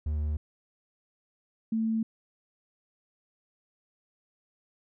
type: tone pair in turn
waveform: triangle / sine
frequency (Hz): 75.5 / 223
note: D2 / A3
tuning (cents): +48 / +23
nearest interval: octave + perfect fifth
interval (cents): 1875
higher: second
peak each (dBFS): -25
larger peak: neither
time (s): 0.06-0.37 / 1.72-2.03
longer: neither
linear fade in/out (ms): 5
effects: none

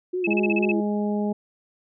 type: tone with vibrato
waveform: sine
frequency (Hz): 352.1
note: F4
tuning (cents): +14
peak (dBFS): -23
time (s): 0.13-0.81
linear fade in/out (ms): 10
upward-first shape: sine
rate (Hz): 4.3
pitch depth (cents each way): 83
type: tone bursts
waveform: sine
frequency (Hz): 2599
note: E7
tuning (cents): -25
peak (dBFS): -22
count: 8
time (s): 0.24-0.718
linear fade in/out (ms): 5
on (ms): 30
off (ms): 34
type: harmonic tone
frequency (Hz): 207.7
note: G#3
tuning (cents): 0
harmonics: 1 / 2 / 3 / 4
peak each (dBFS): -23 / -29 / -33 / -35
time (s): 0.27-1.33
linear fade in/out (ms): 10
effects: none

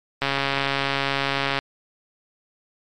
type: click train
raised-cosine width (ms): 0.3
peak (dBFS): -6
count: 190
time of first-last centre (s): 0.22-1.59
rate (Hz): 138
effects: MP3 96 kbps

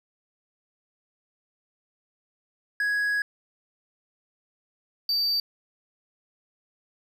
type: tone pair in turn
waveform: triangle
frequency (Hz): 1665 / 4630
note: G#6 / D8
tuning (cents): +4 / -25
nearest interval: octave + tritone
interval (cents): 1771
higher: second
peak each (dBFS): -21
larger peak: neither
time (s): 2.8-3.22 / 5.09-5.4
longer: first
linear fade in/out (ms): 2
effects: none

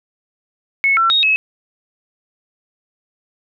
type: tone with pitch steps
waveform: sine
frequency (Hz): 2197 / 1349 / 3747 / 2576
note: C#7 / E6 / A#7 / E7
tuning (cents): -16 / +40 / +8 / -41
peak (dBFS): -11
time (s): 0.84-1.36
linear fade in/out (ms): 0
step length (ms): 130
effects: none

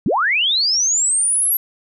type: linear sweep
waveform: sine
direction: up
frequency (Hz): 130.81 to 11710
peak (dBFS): -14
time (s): 0.06-1.57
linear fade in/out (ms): 2
effects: none

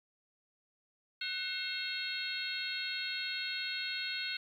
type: harmonic tone with a mistuned harmonic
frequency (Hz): 537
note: C5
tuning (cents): +45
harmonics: 3 / 4 / 5 / 6 / 7 / 8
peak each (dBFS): -42 / -42 / -42 / -45 / -43 / -40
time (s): 1.21-4.37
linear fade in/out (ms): 5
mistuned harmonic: 3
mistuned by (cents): -130
effects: 11-bit

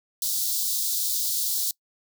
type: high-pass noise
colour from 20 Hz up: white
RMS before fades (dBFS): -26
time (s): 0.22-1.71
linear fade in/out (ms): 2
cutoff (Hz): 3700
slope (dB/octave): 48
effects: noise-tail reverb RT60 0.1 s tail -24 dB re dry

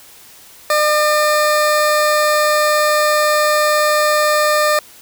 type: tone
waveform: 20% pulse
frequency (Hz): 603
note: D5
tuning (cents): +46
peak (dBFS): -7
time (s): 0.7-4.79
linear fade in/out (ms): 2
effects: white hiss -42 dBFS RMS until 5.01 s

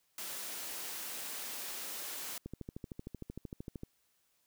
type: high-pass noise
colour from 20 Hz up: white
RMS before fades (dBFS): -42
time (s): 0.18-2.38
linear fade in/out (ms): 2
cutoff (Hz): 220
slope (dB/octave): 12
type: click train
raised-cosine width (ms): 3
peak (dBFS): -29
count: 19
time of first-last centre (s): 2.46-3.834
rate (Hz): 13.1
effects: white hiss -75 dBFS RMS until 4.46 s

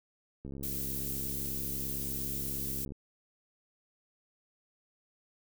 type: click train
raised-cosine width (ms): 3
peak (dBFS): -30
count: 170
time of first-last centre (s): 0.45-2.921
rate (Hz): 68.4
type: noise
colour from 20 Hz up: violet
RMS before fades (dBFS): -37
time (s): 0.63-2.85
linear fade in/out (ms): 2
effects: none

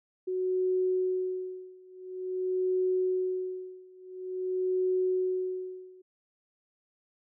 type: tone with tremolo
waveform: sine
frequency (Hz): 370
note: F#4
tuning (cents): 0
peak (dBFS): -24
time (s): 0.27-6.02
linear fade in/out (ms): 10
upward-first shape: sine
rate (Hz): 0.48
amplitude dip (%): 95
effects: none

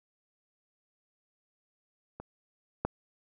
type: clicks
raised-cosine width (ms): 1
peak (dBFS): -27 / -14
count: 2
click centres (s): 2.2 / 2.85
effects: none

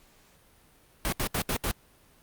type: noise bursts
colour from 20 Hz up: pink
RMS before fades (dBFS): -28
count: 5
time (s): 1.05-1.712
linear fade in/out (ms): 0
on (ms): 74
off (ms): 73
effects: pink hiss -60 dBFS RMS until 2.22 s + Opus 48 kbps

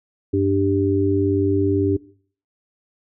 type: harmonic tone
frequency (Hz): 98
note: G2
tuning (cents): 0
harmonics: 1 / 3 / 4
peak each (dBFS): -22 / -19 / -20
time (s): 0.33-1.97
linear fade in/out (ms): 10
effects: noise-tail reverb RT60 0.5 s tail -19 dB re dry

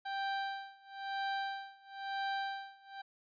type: tone with tremolo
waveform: 30% pulse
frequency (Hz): 785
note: G5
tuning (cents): +2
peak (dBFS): -31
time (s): 0.05-3.02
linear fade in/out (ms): 10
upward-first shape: sine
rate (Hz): 1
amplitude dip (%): 95
effects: resampled to 11025 Hz

